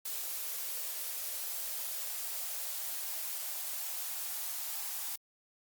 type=noise with high-pass filter sweep; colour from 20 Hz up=blue; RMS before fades=-38 dBFS; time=0.05-5.16 s; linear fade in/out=5 ms; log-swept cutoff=490 to 770 Hz; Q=2.8; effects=Opus 48 kbps